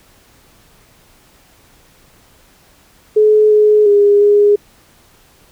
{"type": "tone with pitch steps", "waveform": "sine", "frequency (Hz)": [427.1, 423.3, 408.1, 411.9], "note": ["G#4", "G#4", "G#4", "G#4"], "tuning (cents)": [48, 33, -30, -14], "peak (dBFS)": -6, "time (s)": [3.16, 4.56], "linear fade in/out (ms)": 10, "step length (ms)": 350, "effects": ["pink hiss -49 dBFS RMS until 5.51 s"]}